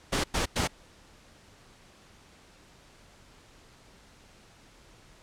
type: noise bursts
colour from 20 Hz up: pink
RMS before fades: -27 dBFS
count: 3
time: 0.12-0.676 s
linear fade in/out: 10 ms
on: 120 ms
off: 98 ms
effects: pink hiss -56 dBFS RMS until 5.22 s + low-pass 8000 Hz 12 dB/octave